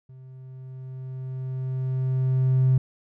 triangle tone with level ramp, 130.2 Hz, C3, 8 cents flat, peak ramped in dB -41 to -12 dBFS, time 0.09-2.78 s, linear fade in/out 5 ms, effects tanh soft clip ceiling -12 dBFS

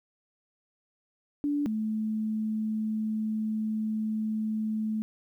sine tone pair in turn, 289.9 / 217.2 Hz, D4 / A3, -22 / -22 cents, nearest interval perfect fourth, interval 500 cents, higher first, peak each -25 / -27 dBFS, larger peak first, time 1.44-1.66 / 1.66-5.02 s, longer second, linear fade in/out 0 ms, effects 11-bit

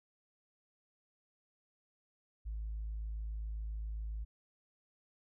sine tone, 53.7 Hz, A1, 41 cents flat, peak -36 dBFS, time 2.45-4.25 s, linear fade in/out 20 ms, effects tanh soft clip ceiling -34 dBFS

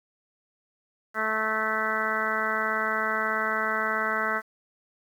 harmonic tone, 218.4 Hz, A3, 13 cents flat, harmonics 1 / 2 / 3 / 4 / 5 / 6 / 7 / 8 / 9, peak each -38 / -36 / -34 / -37 / -33 / -30 / -30 / -36 / -32 dBFS, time 1.14-4.42 s, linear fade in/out 50 ms, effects 9-bit

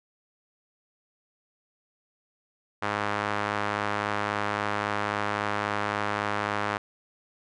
sawtooth tone with band-pass filter, 103.7 Hz, G#2, 2 cents flat, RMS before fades -29 dBFS, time 2.82-6.78 s, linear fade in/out 10 ms, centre 1300 Hz, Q 1.2, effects resampled to 22050 Hz

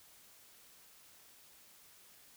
silence, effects white hiss -61 dBFS RMS until 2.36 s

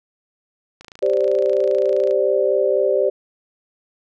click train, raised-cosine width 0.2 ms, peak -22 dBFS, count 37, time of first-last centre 0.81-2.11 s, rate 27.7 Hz
sine chord, G suspended fourth, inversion none, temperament equal, 392 / 523.3 / 587.3 Hz, G4 / C5 / D5, 0 / 0 / 0 cents, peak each -19 dBFS, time 1.02-3.1 s, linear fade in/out 10 ms
effects none

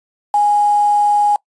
sine tone with quantisation, 827 Hz, G#5, 8 cents flat, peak -10 dBFS, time 0.34-1.36 s, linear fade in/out 2 ms, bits 5, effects noise-tail reverb RT60 0.1 s tail -23 dB re dry + resampled to 22050 Hz

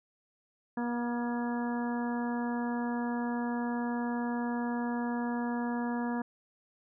harmonic tone with a mistuned harmonic, 239.5 Hz, A#3, 47 cents sharp, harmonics 1 / 2 / 3 / 4 / 5 / 6 / 7, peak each -31 / -41 / -41 / -40 / -48 / -49 / -44 dBFS, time 0.77-6.22 s, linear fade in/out 5 ms, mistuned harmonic 6, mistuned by -34 cents, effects none

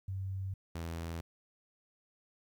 sine / sawtooth tone pair in turn, 95.8 / 83.14 Hz, G2 / E2, -39 / +15 cents, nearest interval major second, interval 246 cents, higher first, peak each -35 / -34 dBFS, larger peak second, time 0.08-0.54 / 0.75-1.21 s, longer neither, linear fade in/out 5 ms, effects 12-bit

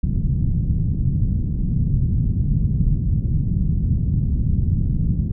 white low-pass noise, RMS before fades -19 dBFS, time 0.03-5.32 s, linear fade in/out 5 ms, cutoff 160 Hz, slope 24 dB/octave, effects none

